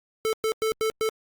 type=tone bursts at uneven times; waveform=square; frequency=440 Hz; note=A4; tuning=in tune; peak=-23 dBFS; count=5; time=0.25-0.33 / 0.44-0.52 / 0.62-0.72 / 0.81-0.9 / 1.01-1.09 s; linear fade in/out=0 ms; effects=Opus 48 kbps